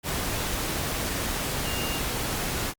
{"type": "tone in noise", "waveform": "sine", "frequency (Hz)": 2811, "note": "F7", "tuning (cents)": 11, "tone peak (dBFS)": -35, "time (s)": [1.63, 2.01], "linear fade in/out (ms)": 50, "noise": "pink", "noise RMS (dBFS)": -29, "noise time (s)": [0.03, 2.74], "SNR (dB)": -9, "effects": ["Opus 48 kbps"]}